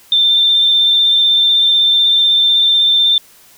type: tone with vibrato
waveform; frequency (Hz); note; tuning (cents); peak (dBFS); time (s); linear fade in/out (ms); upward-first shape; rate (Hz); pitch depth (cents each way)
sine; 3575; A7; +27; -8; 0.12-3.18; 2; sine; 16; 16
effects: white hiss -45 dBFS RMS until 3.57 s